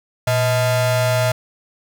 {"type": "ring-modulated tone", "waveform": "45% pulse", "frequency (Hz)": 377.3, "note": "F#4", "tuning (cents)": 34, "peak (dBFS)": -12, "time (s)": [0.27, 1.32], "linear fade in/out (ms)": 5, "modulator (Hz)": 259, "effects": []}